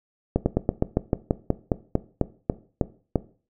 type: slowing click train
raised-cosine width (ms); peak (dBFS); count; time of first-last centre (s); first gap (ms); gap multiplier
2; -6; 15; 0.36-3.157; 100; 1.1
effects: noise-tail reverb RT60 0.4 s tail -17 dB re dry